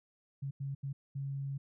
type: tone bursts at uneven times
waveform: sine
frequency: 138 Hz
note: C#3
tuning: 7 cents flat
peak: -35 dBFS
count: 4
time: 0.42-0.51 / 0.6-0.75 / 0.83-0.93 / 1.15-1.58 s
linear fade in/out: 10 ms
effects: none